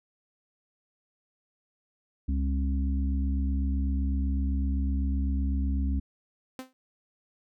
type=harmonic tone; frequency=67.9 Hz; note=C#2; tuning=35 cents flat; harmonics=1 / 3 / 4; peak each=-25 / -35 / -35 dBFS; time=2.28-6 s; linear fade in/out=10 ms
type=tone with exponential decay; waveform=sawtooth; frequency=259.2 Hz; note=C4; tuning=16 cents flat; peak=-29 dBFS; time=6.59-6.73 s; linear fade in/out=0 ms; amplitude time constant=30 ms
effects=none